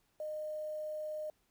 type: tone with quantisation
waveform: sine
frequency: 613 Hz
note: D#5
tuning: 26 cents flat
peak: -37 dBFS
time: 0.2-1.3 s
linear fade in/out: 2 ms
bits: 10
effects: pink hiss -75 dBFS RMS until 1.5 s